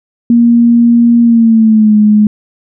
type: tone with pitch glide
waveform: sine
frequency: 235.6 to 211.1 Hz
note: A#3 to G#3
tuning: +19 to +29 cents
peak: -3 dBFS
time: 0.3-2.27 s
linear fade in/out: 2 ms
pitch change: -190 cents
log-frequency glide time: 1.22-1.96 s
effects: none